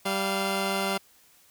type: tone pair together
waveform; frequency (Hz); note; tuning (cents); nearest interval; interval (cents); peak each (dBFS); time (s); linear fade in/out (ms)
10% pulse; 194.88 / 694; G3 / F5; -10 / -11; octave + minor seventh; 2199; -19 / -22; 0.05-0.98; 10
effects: white hiss -59 dBFS RMS until 1.5 s